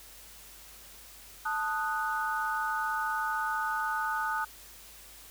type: chord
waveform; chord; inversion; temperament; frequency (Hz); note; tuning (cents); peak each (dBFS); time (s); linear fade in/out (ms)
sine; D# diminished; second; equal; 880 / 1244.5 / 1480; A5 / D#6 / F#6; 0 / 0 / 0; -33; 1.45-4.45; 10
effects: added 50 Hz sine -58 dBFS peak until 5.3 s + white hiss -51 dBFS RMS until 5.3 s